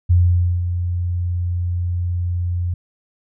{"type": "tone with ADSR envelope", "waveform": "sine", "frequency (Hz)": 88.1, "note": "F2", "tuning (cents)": 16, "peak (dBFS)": -9, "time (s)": [0.09, 2.74], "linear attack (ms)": 18, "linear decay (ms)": 510, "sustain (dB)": -9, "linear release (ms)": 4, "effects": []}